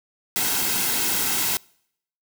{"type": "noise with comb filter", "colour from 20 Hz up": "white", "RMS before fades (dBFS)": -23, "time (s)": [0.36, 1.57], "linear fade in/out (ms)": 0, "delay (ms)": 1.7, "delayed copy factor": -0.5, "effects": ["noise-tail reverb RT60 0.7 s tail -26 dB re dry"]}